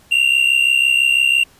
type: tone pair together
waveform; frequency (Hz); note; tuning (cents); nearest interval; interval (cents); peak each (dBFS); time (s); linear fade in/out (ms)
triangle; 2735 / 2801; F7 / F7; -37 / +4; unison; 41; -13; 0.11-1.44; 10
effects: pink hiss -50 dBFS RMS until 1.59 s + resampled to 32000 Hz